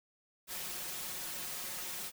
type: noise with comb filter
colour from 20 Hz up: white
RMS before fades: -41 dBFS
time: 0.47-2.12 s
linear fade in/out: 50 ms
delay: 5.5 ms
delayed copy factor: +0.75
effects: none